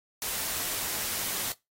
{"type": "noise", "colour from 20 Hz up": "white", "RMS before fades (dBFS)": -32, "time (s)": [0.22, 1.52], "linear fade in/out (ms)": 0, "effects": ["noise-tail reverb RT60 0.2 s tail -20 dB re dry", "AAC 48 kbps"]}